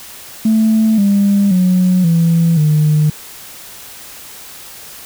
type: tone with pitch steps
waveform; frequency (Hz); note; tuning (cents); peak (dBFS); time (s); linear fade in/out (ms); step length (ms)
sine; 220 / 200.6 / 182.87 / 166.73 / 152.01; A3 / G3 / F#3 / E3 / D#3; 0 / +40 / -20 / +20 / -40; -7; 0.45-3.1; 5; 530
effects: tanh soft clip ceiling -5 dBFS + white hiss -34 dBFS RMS until 5.05 s